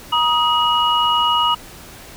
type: tone cluster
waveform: sine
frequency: 950 / 1251 / 2902 Hz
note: A#5 / D#6 / F#7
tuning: +33 / +9 / -34 cents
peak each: -18 dBFS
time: 0.12-1.55 s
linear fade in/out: 10 ms
effects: pink hiss -39 dBFS RMS until 2.16 s